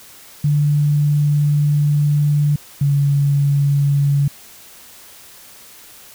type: tone pair in turn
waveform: sine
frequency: 146.83 / 141.76 Hz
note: D3 / C#3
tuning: 0 / +39 cents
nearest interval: minor second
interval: 61 cents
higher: first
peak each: -12 dBFS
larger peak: neither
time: 0.44-2.56 / 2.81-4.28 s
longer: first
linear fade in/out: 5 ms
effects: white hiss -42 dBFS RMS until 6.14 s